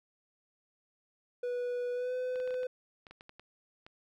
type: tone with pitch glide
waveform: triangle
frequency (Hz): 490.1 to 505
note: B4 to B4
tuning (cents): -13 to +39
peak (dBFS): -30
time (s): 1.43-2.67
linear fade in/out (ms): 5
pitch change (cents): +52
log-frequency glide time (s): 1.93-2.14
type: clicks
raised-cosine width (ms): 0.3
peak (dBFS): -34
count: 12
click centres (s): 2.358 / 2.401 / 2.476 / 2.507 / 2.542 / 2.632 / 3.068 / 3.11 / 3.209 / 3.294 / 3.396 / 3.865
effects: none